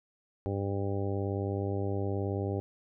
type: harmonic tone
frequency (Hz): 99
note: G2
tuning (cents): +18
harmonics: 1 / 2 / 3 / 4 / 5 / 6 / 7 / 8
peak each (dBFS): -32 / -40 / -38 / -36 / -40 / -42 / -50 / -44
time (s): 0.46-2.6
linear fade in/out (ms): 0
effects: none